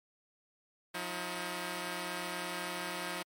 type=tone pair together; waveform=5% pulse; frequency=178.25 / 320 Hz; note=F3 / D#4; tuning=+36 / +49 cents; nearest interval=minor seventh; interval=1013 cents; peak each=-28 dBFS; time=0.94-3.23 s; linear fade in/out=10 ms; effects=MP3 64 kbps